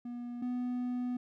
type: tone pair in turn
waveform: triangle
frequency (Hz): 241.5 / 247.4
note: B3 / B3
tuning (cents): -39 / +3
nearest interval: unison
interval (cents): 42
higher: second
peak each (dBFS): -36 / -30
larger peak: second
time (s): 0.05-0.42 / 0.42-1.17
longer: second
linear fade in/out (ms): 5
effects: none